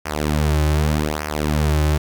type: tone with flanger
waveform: sawtooth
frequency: 75.7 Hz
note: D#2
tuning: 47 cents flat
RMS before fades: -19 dBFS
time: 0.05-1.98 s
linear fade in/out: 10 ms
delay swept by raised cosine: 0.25 to 4.35 ms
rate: 0.84 Hz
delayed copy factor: -0.8
effects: 8-bit